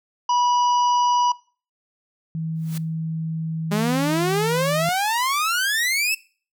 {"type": "harmonic tone", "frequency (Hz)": 976, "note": "B5", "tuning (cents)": -21, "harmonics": [1, 3, 5, 6], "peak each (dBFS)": [-17, -32, -36, -36], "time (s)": [0.29, 1.32], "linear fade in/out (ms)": 5}
{"type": "tone", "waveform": "sine", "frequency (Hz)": 161.1, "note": "E3", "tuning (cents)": -39, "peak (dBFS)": -24, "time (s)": [2.35, 4.89], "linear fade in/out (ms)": 0}
{"type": "noise with exponential growth", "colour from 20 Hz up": "white", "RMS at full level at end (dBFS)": -33, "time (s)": [2.55, 2.78], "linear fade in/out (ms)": 5, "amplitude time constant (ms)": 50}
{"type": "exponential sweep", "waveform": "sawtooth", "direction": "up", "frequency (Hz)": [200.7, 2688], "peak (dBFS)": -16, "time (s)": [3.71, 6.15], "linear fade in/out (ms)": 10}
{"effects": ["noise-tail reverb RT60 0.4 s tail -21 dB re dry"]}